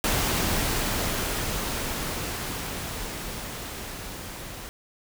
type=noise with level ramp; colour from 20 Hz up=pink; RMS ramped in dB=-24 to -39 dBFS; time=0.04-4.69 s; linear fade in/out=0 ms; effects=none